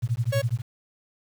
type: tone with tremolo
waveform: sine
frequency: 117.5 Hz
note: A#2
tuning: 14 cents sharp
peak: -19 dBFS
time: 0.02-0.62 s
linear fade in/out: 20 ms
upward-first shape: sine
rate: 12 Hz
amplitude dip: 100%
type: tone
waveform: 45% pulse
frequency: 554.4 Hz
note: C#5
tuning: in tune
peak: -24 dBFS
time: 0.32-0.42 s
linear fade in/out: 10 ms
effects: 8-bit